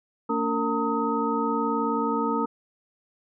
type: tone cluster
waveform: sine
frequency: 226.6 / 285.5 / 458.7 / 913 / 1262 Hz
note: A#3 / D4 / A#4 / A#5 / D#6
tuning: -49 / -49 / -28 / -36 / +24 cents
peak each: -29 dBFS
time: 0.29-2.46 s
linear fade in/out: 10 ms
effects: none